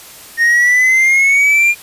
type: exponential sweep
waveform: triangle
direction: up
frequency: 1843 to 2412 Hz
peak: -6 dBFS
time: 0.37-1.75 s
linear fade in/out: 50 ms
effects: white hiss -36 dBFS RMS until 1.82 s + resampled to 32000 Hz